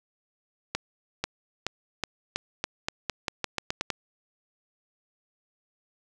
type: accelerating click train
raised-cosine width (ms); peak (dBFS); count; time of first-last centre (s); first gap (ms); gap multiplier
0.2; -10; 14; 0.75-3.903; 490; 0.87
effects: none